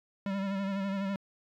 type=tone with vibrato; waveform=square; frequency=196 Hz; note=G3; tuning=in tune; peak=-31 dBFS; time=0.26-1.16 s; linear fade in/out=2 ms; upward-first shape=sine; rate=12 Hz; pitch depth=42 cents each way; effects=low-pass 3000 Hz 12 dB/octave + 11-bit